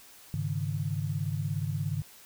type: chord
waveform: sine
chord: Ab suspended fourth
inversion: none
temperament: equal with one note detuned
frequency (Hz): 101.81 / 138.59 / 155.56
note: Ab2 / Db3 / Eb3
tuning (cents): -34 / 0 / 0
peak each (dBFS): -33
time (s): 0.34-2.02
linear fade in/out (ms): 0
effects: white hiss -53 dBFS RMS until 2.25 s